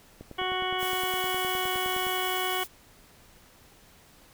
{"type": "click train", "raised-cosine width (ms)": 2, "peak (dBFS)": -28, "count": 19, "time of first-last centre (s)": [0.21, 2.068], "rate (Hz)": 9.69}
{"type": "harmonic tone", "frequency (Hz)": 370, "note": "F#4", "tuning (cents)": 0, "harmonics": [1, 2, 3, 4, 5, 6, 8, 9], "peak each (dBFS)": [-34, -33, -34, -38, -41, -36, -35, -38], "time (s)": [0.38, 2.64], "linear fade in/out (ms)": 10}
{"type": "noise", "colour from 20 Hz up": "blue", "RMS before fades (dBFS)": -37, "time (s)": [0.78, 2.68], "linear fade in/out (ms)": 50}
{"effects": ["pink hiss -56 dBFS RMS until 4.33 s"]}